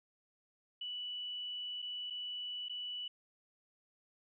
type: tone with dropouts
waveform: sine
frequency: 2960 Hz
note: F#7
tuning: in tune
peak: -39 dBFS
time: 0.81-3.08 s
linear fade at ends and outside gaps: 5 ms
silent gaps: 1.82-1.824 / 2.101-2.105 / 2.685-2.695 s
effects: none